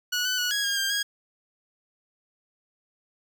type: tone with pitch steps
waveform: 15% pulse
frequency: 1465 / 1500 / 1466 / 1658 / 1621 / 1592 / 1642 Hz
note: F#6 / F#6 / F#6 / G#6 / G#6 / G6 / G#6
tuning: -18 / +23 / -16 / -3 / -42 / +26 / -20 cents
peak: -18 dBFS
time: 0.12-1.03 s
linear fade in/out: 10 ms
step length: 130 ms
effects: none